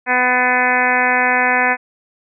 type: harmonic tone with a mistuned harmonic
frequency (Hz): 250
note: B3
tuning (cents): +21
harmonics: 1 / 2 / 3 / 4 / 5 / 6 / 7 / 8 / 9 / 10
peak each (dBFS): -26 / -24 / -19 / -21 / -29 / -21 / -18 / -21 / -23 / -25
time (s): 0.06-1.77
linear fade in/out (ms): 50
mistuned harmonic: 8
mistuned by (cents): +31
effects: none

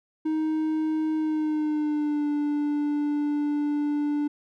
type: tone with pitch glide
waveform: triangle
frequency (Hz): 312.9 to 293.6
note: D#4 to D4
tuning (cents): +10 to 0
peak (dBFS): -21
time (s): 0.25-4.28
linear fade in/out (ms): 10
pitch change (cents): -110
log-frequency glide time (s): 1.16-2.28
effects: none

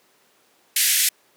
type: band-pass noise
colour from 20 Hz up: white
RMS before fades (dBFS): -19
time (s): 0.76-1.09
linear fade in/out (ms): 5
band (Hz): 1700 to 14000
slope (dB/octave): 48
effects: pink hiss -59 dBFS RMS until 1.36 s + high-pass 300 Hz 12 dB/octave

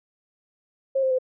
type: tone with pitch steps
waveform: sine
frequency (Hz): 537 / 525 / 513.3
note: C5 / C5 / C5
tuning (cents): +45 / +6 / -33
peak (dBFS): -19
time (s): 0.95-1.187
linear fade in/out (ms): 10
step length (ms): 79
effects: none

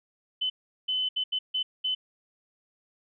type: tone bursts at uneven times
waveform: sine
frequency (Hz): 3030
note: F#7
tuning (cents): +40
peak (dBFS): -25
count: 6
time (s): 0.41-0.5 / 0.88-1.09 / 1.16-1.24 / 1.32-1.39 / 1.54-1.63 / 1.84-1.95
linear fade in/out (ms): 10
effects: none

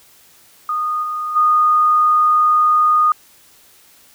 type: tone with level steps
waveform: sine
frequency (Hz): 1231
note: D#6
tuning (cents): -19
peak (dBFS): -17 / -20 / -10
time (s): 0.69-3.12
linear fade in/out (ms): 2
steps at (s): 1.02 / 1.35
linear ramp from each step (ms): 20
effects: white hiss -49 dBFS RMS until 4.14 s

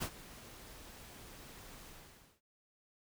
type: noise with ADSR envelope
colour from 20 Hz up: pink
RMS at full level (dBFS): -36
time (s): 0-2.41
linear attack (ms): 25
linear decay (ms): 67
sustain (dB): -17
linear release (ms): 550
effects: none

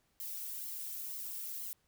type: noise with flanger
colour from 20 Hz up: violet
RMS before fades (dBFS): -42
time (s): 0.2-1.73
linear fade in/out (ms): 0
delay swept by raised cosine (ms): 0.95 to 2.25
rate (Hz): 2.1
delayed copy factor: +0.65
effects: pink hiss -75 dBFS RMS until 1.87 s

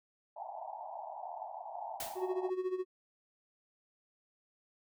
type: band-pass noise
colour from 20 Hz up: white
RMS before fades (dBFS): -44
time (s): 0.36-2.5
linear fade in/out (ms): 5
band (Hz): 640 to 920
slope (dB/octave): 96
type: noise with exponential decay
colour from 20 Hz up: white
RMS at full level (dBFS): -38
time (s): 2-2.33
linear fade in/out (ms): 2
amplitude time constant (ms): 71
type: tone with tremolo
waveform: triangle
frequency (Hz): 370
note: F#4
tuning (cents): 0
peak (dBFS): -28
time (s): 2.15-2.85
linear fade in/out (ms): 50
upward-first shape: sine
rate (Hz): 14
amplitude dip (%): 75
effects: none

